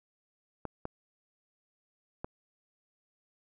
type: clicks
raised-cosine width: 1 ms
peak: -22 dBFS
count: 3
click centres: 0.653 / 0.854 / 2.245 s
effects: none